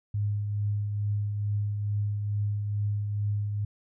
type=tone with tremolo; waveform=sine; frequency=103.3 Hz; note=G#2; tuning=9 cents flat; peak=-24 dBFS; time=0.14-3.65 s; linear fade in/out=5 ms; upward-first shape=triangle; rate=2.3 Hz; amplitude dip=40%; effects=none